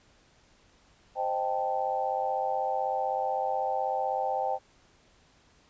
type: chord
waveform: sine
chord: A half-diminished seventh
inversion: first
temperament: equal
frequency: 523.3 / 622.3 / 784 / 880 Hz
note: C5 / Eb5 / G5 / A5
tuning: 0 / 0 / 0 / 0 cents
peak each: -33 / -35 / -29 / -35 dBFS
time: 1.15-4.59 s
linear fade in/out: 50 ms
effects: pink hiss -62 dBFS RMS until 5.69 s + resampled to 16000 Hz